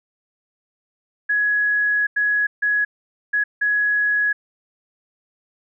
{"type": "tone bursts at uneven times", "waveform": "sine", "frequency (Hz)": 1677, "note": "G#6", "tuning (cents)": 16, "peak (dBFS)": -16, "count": 5, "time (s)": [[1.29, 2.07], [2.16, 2.47], [2.62, 2.85], [3.33, 3.44], [3.61, 4.33]], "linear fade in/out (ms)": 10, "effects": []}